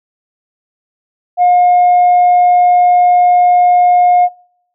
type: tone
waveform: sine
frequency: 715 Hz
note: F5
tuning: 41 cents sharp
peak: -4 dBFS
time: 1.37-4.29 s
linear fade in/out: 50 ms
effects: noise-tail reverb RT60 0.7 s tail -26 dB re dry + tanh soft clip ceiling -3 dBFS